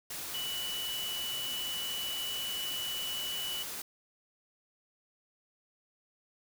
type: tone in noise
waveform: sine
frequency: 2960 Hz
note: F#7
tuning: in tune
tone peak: -35 dBFS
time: 0.34-3.63 s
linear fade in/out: 5 ms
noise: white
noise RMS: -40 dBFS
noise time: 0.1-3.82 s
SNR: +2 dB
effects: none